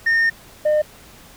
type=tone pair in turn; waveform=sine; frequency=1828 / 606.5 Hz; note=A#6 / D#5; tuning=-34 / -44 cents; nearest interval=octave + perfect fifth; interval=1910 cents; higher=first; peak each=-11 dBFS; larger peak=neither; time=0.06-0.3 / 0.65-0.82 s; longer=first; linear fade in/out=10 ms; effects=tanh soft clip ceiling -13 dBFS + pink hiss -45 dBFS RMS until 1.36 s